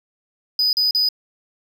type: tone bursts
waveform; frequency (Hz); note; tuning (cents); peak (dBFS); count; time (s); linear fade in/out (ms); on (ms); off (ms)
triangle; 4978; D#8; 0; -14; 3; 0.59-1.088; 2; 140; 39
effects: none